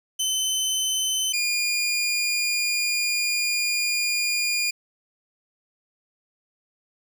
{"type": "tone pair in turn", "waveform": "20% pulse", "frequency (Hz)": [3052, 2422], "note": ["G7", "D#7"], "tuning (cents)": [-47, -47], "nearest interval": "major third", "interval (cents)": 400, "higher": "first", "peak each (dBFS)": -17, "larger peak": "neither", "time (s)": [[0.19, 1.33], [1.33, 4.71]], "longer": "second", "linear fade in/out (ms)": 10, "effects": []}